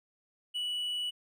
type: tone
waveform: triangle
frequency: 2948 Hz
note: F#7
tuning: 7 cents flat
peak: -30 dBFS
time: 0.54-1.11 s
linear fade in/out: 20 ms
effects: none